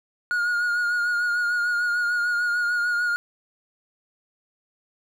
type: tone with vibrato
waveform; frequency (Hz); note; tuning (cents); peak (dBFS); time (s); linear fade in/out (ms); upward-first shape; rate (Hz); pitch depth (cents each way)
triangle; 1434; F6; +45; -19; 0.31-3.16; 0; triangle; 6.7; 37
effects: none